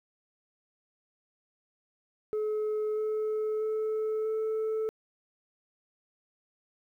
sine tone with pitch steps, 427.8 / 431.3 / 434.8 / 438.3 Hz, A4 / A4 / A4 / A4, -49 / -35 / -21 / -7 cents, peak -25 dBFS, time 2.33-4.89 s, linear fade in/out 0 ms, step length 640 ms, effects tanh soft clip ceiling -27 dBFS + 11-bit

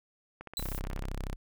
click train, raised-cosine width 0.5 ms, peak -28 dBFS, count 11, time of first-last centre 0.41-1.039 s, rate 15.9 Hz
violet noise, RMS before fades -43 dBFS, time 0.57-0.8 s, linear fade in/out 20 ms
sawtooth tone with exponential decay, 4000 Hz, B7, 21 cents sharp, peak -26 dBFS, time 0.57-0.66 s, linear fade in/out 1 ms, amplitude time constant 18 ms
sawtooth tone, 32.7 Hz, C1, in tune, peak -30 dBFS, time 0.58-1.36 s, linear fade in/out 20 ms
effects none

